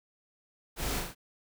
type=noise with echo; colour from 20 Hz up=pink; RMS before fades=-35 dBFS; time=0.76-1.03 s; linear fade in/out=50 ms; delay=40 ms; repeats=3; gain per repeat=-3 dB; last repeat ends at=1.15 s; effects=none